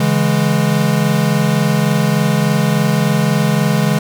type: chord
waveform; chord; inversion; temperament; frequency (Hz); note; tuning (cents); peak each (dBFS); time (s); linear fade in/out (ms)
square; C# minor; none; equal with one note detuned; 141.34 / 164.81 / 207.7; C#3 / E3 / G#3; +34 / 0 / 0; -17; 0-3.99; 5
effects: none